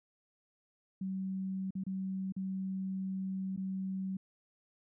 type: tone with dropouts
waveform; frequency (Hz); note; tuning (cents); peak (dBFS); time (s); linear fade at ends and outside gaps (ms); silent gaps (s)
sine; 190.3; F#3; +49; -34; 1.01-4.17; 5; 1.707-1.752 / 1.838-1.865 / 2.323-2.364 / 3.564-3.574
effects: none